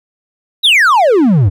triangle exponential sweep, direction down, 4000 to 87.31 Hz, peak -4 dBFS, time 0.63-1.5 s, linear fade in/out 20 ms, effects none

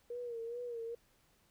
sine tone with vibrato, 472.4 Hz, A#4, 23 cents sharp, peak -39 dBFS, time 0.1-0.95 s, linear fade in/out 5 ms, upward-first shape sine, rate 2.4 Hz, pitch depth 62 cents each way, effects pink hiss -71 dBFS RMS until 1.5 s

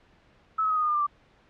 sine tone with pitch steps, 1300 / 1280.6 / 1261.5 / 1242.7 / 1224.2 / 1206 / 1188 / 1170.3 Hz, E6 / D#6 / D#6 / D#6 / D#6 / D6 / D6 / D6, -24 / +49 / +23 / -3 / -28 / +46 / +20 / -6 cents, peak -22 dBFS, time 0.58-1.068 s, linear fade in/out 10 ms, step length 61 ms, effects pink hiss -60 dBFS RMS until 1.49 s + low-pass 3000 Hz 12 dB/octave

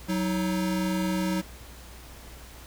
square tone pair together, 186 / 317.2 Hz, F#3 / D#4, +9 / +33 cents, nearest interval major sixth, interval 924 cents, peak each -27 / -31 dBFS, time 0.08-1.42 s, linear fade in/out 20 ms, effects added 60 Hz sine -46 dBFS peak until 2.66 s + pink hiss -48 dBFS RMS until 2.66 s

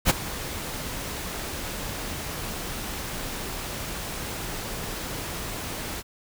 pink noise with ADSR envelope, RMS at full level -17 dBFS, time 0.05-6.03 s, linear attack 50 ms, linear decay 16 ms, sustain -16 dB, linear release 37 ms, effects none

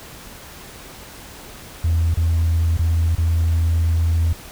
sine tone with dropouts, 82.8 Hz, E2, 8 cents sharp, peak -13 dBFS, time 1.84-4.33 s, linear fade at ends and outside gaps 5 ms, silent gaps 2.142-2.171 / 2.77-2.791 / 3.152-3.181 s, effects tanh soft clip ceiling -12 dBFS + pink hiss -39 dBFS RMS until 4.51 s

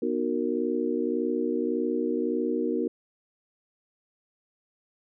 sine chord, B major seventh, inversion none, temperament just, 246.9 / 308.7 / 370.4 / 463 Hz, B3 / D#4 / F#4 / A#4, 0 / -14 / +2 / -12 cents, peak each -30 dBFS, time 0.02-2.88 s, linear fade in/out 5 ms, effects none

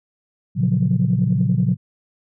sine chord, Gb major seventh, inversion first, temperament equal, 116.54 / 138.59 / 174.61 / 185 Hz, Bb2 / Db3 / F3 / Gb3, 0 / 0 / 0 / 0 cents, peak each -20 dBFS, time 0.55-1.77 s, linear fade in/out 50 ms, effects tanh soft clip ceiling -7 dBFS

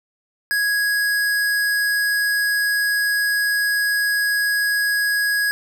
square tone, 1661.2 Hz, G#6, in tune, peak -18 dBFS, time 0.51-5.51 s, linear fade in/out 0 ms, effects none

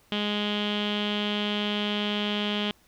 sawtooth tone with low-pass filter, 207.7 Hz, G#3, in tune, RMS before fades -28 dBFS, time 0.12-2.71 s, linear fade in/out 0 ms, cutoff 3200 Hz, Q 8.3, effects pink hiss -61 dBFS RMS until 2.87 s

